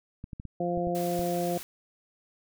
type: clicks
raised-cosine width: 5 ms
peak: -26 dBFS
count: 7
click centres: 0.241 / 0.332 / 0.399 / 0.453 / 0.775 / 0.872 / 1.193 s
type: harmonic tone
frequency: 174.61 Hz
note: F3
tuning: in tune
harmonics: 1 / 2 / 3 / 4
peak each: -32 / -32 / -32 / -32 dBFS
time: 0.6-1.58 s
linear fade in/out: 5 ms
type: noise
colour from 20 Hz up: white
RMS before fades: -42 dBFS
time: 0.95-1.63 s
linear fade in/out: 0 ms
effects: none